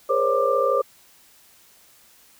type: tone cluster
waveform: sine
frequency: 414.4 / 479.8 / 534 / 572 / 1186 Hz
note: G#4 / A#4 / C5 / D5 / D6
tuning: -4 / +50 / +35 / -46 / +17 cents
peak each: -27 / -25 / -21 / -28 / -23 dBFS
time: 0.09-0.82 s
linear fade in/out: 10 ms
effects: white hiss -54 dBFS RMS until 2.39 s